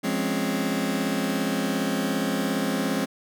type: chord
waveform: sawtooth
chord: Db major seventh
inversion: first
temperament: just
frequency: 173.24 / 207.9 / 259.9 / 277.2 Hz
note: F3 / Ab3 / C4 / Db4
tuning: -14 / +2 / -11 / 0 cents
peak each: -27 / -24 / -24 / -26 dBFS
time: 0.03-3.06 s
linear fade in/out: 20 ms
effects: none